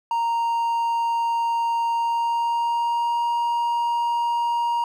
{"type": "tone with pitch glide", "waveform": "triangle", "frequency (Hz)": [930, 943], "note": ["A#5", "A#5"], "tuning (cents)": [-4, 20], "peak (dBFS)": -18, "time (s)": [0.11, 4.84], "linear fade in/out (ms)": 2, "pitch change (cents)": 24, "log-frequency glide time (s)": [1.93, 3.23], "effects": []}